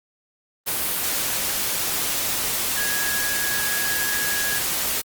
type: tone in noise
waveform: sine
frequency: 1661.2 Hz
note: G#6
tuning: in tune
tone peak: -26 dBFS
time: 2.76-4.6 s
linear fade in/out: 20 ms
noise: white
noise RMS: -24 dBFS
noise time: 0.66-5.02 s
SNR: -5 dB
effects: Opus 32 kbps